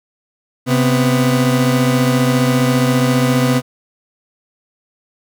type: tone pair together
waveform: 30% pulse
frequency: 131.8 / 248.8 Hz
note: C3 / B3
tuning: +13 / +13 cents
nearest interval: major seventh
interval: 1100 cents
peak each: -12 dBFS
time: 0.66-3.62 s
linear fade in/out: 50 ms
effects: none